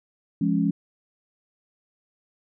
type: chord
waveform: sine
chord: Db major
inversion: first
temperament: equal with one note detuned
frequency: 172.61 / 207.7 / 277.2 Hz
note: F3 / Ab3 / Db4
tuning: -20 / 0 / 0 cents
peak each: -24 dBFS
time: 0.41-0.71 s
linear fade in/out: 5 ms
effects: none